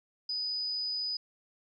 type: tone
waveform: sine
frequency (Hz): 4978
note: D#8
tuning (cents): 0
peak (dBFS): -31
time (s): 0.29-1.17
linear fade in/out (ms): 5
effects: none